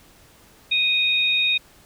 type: tone pair together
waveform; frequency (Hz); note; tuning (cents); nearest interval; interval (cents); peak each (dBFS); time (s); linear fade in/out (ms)
sine; 2489 / 3729; D#7 / A#7; 0 / 0; perfect fifth; 700; -20 / -20; 0.71-1.58; 10
effects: pink hiss -52 dBFS RMS until 1.85 s